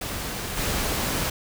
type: noise with level steps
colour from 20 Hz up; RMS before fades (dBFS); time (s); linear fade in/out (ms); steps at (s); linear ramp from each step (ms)
pink; -31 / -26; 0.01-1.3; 5; 0.56; 20
effects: none